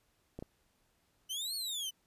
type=clicks; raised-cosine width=2 ms; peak=-29 dBFS; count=2; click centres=0.39 / 0.425 s
type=exponential two-way sweep; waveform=sawtooth; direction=up then down; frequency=2971 to 4435 to 2971 Hz; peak=-33 dBFS; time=1.29-1.91 s; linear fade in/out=20 ms; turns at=1.55 s
effects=pink hiss -74 dBFS RMS until 2.06 s + resampled to 32000 Hz